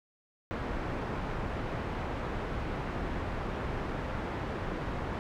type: low-pass noise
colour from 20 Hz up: pink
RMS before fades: -35 dBFS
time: 0.51-5.19 s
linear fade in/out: 0 ms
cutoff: 1600 Hz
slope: 12 dB/octave
effects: none